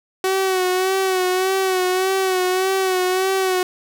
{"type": "tone with vibrato", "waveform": "sawtooth", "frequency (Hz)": 374.6, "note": "F#4", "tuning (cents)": 21, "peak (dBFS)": -13, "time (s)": [0.24, 3.63], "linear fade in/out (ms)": 2, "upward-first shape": "sine", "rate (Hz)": 1.7, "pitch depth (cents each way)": 44, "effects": []}